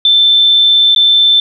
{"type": "tone with dropouts", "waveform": "sine", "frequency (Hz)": 3542, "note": "A7", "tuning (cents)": 11, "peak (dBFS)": -5, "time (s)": [0.05, 1.4], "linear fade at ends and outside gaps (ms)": 2, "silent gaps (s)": [0.948, 0.961], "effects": []}